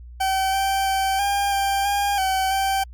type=tone with pitch steps; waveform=40% pulse; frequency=768 / 778 / 773 / 802 / 790 / 807 / 763 / 777 Hz; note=G5 / G5 / G5 / G5 / G5 / G#5 / G5 / G5; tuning=-36 / -13 / -24 / +39 / +13 / -50 / -47 / -16 cents; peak=-18 dBFS; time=0.2-2.84 s; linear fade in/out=10 ms; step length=330 ms; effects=added 60 Hz sine -37 dBFS peak until 2.93 s + MP3 96 kbps